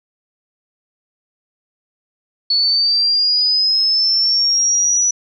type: linear sweep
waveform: sine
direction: up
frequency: 4410 to 5920 Hz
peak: -12 dBFS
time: 2.5-5.11 s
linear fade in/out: 5 ms
effects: none